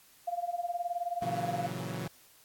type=tone with tremolo; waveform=sine; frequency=698.5 Hz; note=F5; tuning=in tune; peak=-28 dBFS; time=0.27-1.67 s; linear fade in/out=10 ms; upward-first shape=sine; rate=19 Hz; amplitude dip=85%
type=chord; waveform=sawtooth; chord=F# dominant seventh; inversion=first; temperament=equal; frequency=116.54 / 138.59 / 164.81 / 185 Hz; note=A#2 / C#3 / E3 / F#3; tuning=0 / 0 / 0 / 0 cents; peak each=-37 dBFS; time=1.22-2.08 s; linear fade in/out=5 ms
effects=white hiss -60 dBFS RMS until 2.44 s + AAC 64 kbps